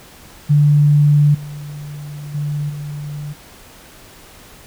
sine tone with level steps, 146.83 Hz, D3, in tune, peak -8 / -27 / -18 / -24 dBFS, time 0.49-3.34 s, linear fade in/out 20 ms, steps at 1.34 / 2.34 / 2.69 s, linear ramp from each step 10 ms, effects pink hiss -42 dBFS RMS until 4.66 s

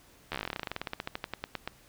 slowing click train, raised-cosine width 0.3 ms, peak -17 dBFS, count 29, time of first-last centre 0.32-1.676 s, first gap 12 ms, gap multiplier 1.09, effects pink hiss -59 dBFS RMS until 1.88 s

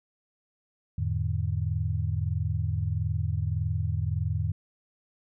sine tone cluster, 85.6 / 107.2 / 149.3 Hz, F2 / A2 / D3, -34 / -45 / +29 cents, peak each -29 / -29 / -32 dBFS, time 0.98-4.52 s, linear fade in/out 5 ms, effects none

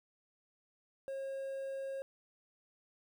triangle tone with quantisation, 541 Hz, C#5, 42 cents flat, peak -36 dBFS, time 1.08-2.02 s, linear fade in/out 0 ms, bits 11, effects none

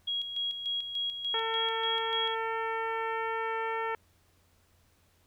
sine tone with tremolo, 3300 Hz, G#7, 12 cents flat, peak -29 dBFS, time 0.07-2.35 s, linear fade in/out 10 ms, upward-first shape square, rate 3.4 Hz, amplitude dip 55%
harmonic tone, 450.2 Hz, A4, 40 cents sharp, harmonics 1 / 2 / 3 / 4 / 5 / 6 / 7, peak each -35 / -34 / -37 / -39 / -42 / -50 / -53 dBFS, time 1.34-3.95 s, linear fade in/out 2 ms
effects added 87 Hz sine -68 dBFS peak until 5.26 s + pink hiss -68 dBFS RMS until 5.26 s

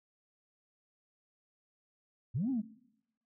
sine linear two-way sweep, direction up then down, 97.1 to 279.6 to 196.8 Hz, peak -29 dBFS, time 2.34-2.62 s, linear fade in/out 20 ms, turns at 2.5 s, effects noise-tail reverb RT60 0.8 s tail -19 dB re dry + tanh soft clip ceiling -25 dBFS

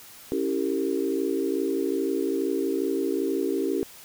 sine chord, C# diminished seventh, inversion none, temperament equal with one note detuned, 277.2 / 329.6 / 392 / 457.6 Hz, C#4 / E4 / G4 / Bb4, 0 / 0 / 0 / -32 cents, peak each -29 / -29 / -27 / -32 dBFS, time 0.32-3.83 s, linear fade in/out 0 ms, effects white hiss -47 dBFS RMS until 4.04 s

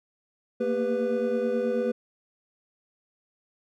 triangle tone cluster, 227.9 / 237.2 / 399.6 / 494.8 Hz, A#3 / A#3 / G4 / B4, -39 / +30 / +33 / +3 cents, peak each -29 / -32 / -29 / -24 dBFS, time 0.6-1.92 s, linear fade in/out 10 ms, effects none

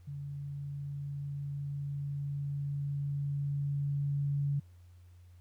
sine tone with level ramp, 141.9 Hz, C#3, 41 cents sharp, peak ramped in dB -38 to -28 dBFS, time 0.07-4.6 s, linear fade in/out 10 ms, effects added 88 Hz sine -53 dBFS peak until 5.4 s + pink hiss -72 dBFS RMS until 5.4 s

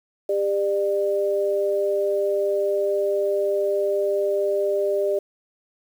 sine tone pair together, 399.1 / 598 Hz, G4 / D5, +31 / +31 cents, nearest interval perfect fifth, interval 700 cents, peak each -22 dBFS, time 0.29-5.19 s, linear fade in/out 5 ms, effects 8-bit

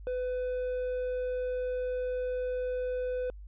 triangle tone, 502 Hz, B4, 28 cents sharp, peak -28 dBFS, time 0.07-3.3 s, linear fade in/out 0 ms, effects added 50 Hz sine -43 dBFS peak until 3.47 s + resampled to 8000 Hz

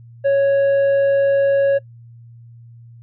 sine tone with tanh clipping, 554 Hz, C#5, 1 cent flat, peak -13 dBFS, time 0.24-1.79 s, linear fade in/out 20 ms, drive 5 dB, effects noise-tail reverb RT60 0.1 s tail -22 dB re dry + added 117 Hz sine -39 dBFS peak until 3.02 s

